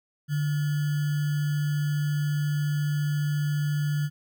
sine tone with sample-and-hold, 147.6 Hz, D3, 9 cents sharp, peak -23 dBFS, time 0.28-4.1 s, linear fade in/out 50 ms, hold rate 1575 Hz, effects none

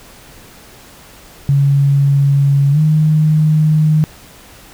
sine tone with pitch glide, 140 to 154.45 Hz, C#3 to D#3, +18 to -12 cents, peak -8 dBFS, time 1.49-4.04 s, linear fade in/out 0 ms, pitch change +170 cents, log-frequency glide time 2.71-2.79 s, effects pink hiss -40 dBFS RMS until 4.73 s

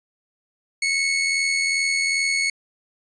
sawtooth tone with amplitude modulation, 2200 Hz, C#7, 14 cents flat, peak -14 dBFS, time 0.82-2.5 s, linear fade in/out 5 ms, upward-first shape sine, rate 82.5 Hz, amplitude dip 40%, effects resampled to 22050 Hz

